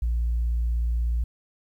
sine tone, 58.27 Hz, A#1, in tune, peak -20 dBFS, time 0.02-1.24 s, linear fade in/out 5 ms, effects tanh soft clip ceiling -19 dBFS + 10-bit

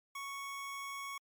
25% pulse tone, 1108.7 Hz, C#6, in tune, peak -37 dBFS, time 0.15-1.18 s, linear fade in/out 5 ms, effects MP3 96 kbps

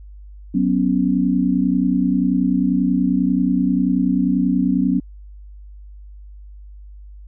sine chord, F# suspended fourth, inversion none, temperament equal, 185 / 246.9 / 277.2 Hz, F#3 / B3 / C#4, 0 / 0 / 0 cents, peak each -19 dBFS, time 0.54-5 s, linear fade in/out 10 ms, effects added 50 Hz sine -36 dBFS peak until 7.27 s

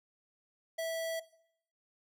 square tone, 655 Hz, E5, 11 cents flat, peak -34 dBFS, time 0.78-1.2 s, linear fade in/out 10 ms, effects noise-tail reverb RT60 0.7 s tail -18 dB re dry

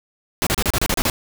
pink noise bursts, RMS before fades -19 dBFS, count 9, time 0.42-1.099 s, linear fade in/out 0 ms, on 47 ms, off 32 ms, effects none

